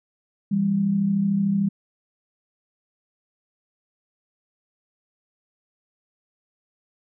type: tone pair together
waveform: sine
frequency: 165.9 / 199.29 Hz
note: E3 / G3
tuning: +11 / +29 cents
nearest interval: minor third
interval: 318 cents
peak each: -27 / -19 dBFS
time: 0.51-1.69 s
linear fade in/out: 10 ms
effects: none